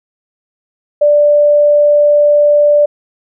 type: tone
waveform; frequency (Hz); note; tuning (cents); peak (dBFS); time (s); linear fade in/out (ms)
sine; 588; D5; +2; -5; 1.01-2.86; 10
effects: none